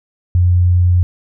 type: tone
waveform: sine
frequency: 89 Hz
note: F2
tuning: 33 cents sharp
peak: -8 dBFS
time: 0.35-1.03 s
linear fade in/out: 0 ms
effects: none